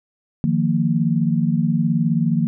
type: chord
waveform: sine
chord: Eb suspended second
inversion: none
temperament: equal with one note detuned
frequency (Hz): 155.56 / 174.61 / 230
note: Eb3 / F3 / Bb3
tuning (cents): 0 / 0 / -23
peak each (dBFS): -20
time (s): 0.44-2.47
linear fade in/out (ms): 0
effects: none